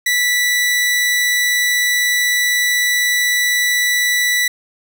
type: tone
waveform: sawtooth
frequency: 1966 Hz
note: B6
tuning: 8 cents flat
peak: -10 dBFS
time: 0.06-4.48 s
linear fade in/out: 5 ms
effects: none